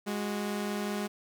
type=tone pair together; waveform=sawtooth; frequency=206.6 / 368.2 Hz; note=G#3 / F#4; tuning=-9 / -8 cents; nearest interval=minor seventh; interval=1001 cents; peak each=-28 / -34 dBFS; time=0.06-1.08 s; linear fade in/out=20 ms; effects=none